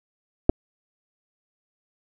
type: clicks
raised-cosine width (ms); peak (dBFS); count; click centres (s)
2; -3; 2; 0.494 / 0.497
effects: none